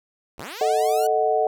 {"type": "linear sweep", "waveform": "5% pulse", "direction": "up", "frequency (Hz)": [51.3, 1494], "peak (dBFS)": -22, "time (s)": [0.38, 1.07], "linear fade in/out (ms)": 5}
{"type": "chord", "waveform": "sine", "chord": "D# diminished", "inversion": "second", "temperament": "equal", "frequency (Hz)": [440, 622.3, 740], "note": ["A4", "D#5", "F#5"], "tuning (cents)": [0, 0, 0], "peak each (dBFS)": [-22, -23, -21], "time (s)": [0.61, 1.47], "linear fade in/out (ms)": 2}
{"effects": []}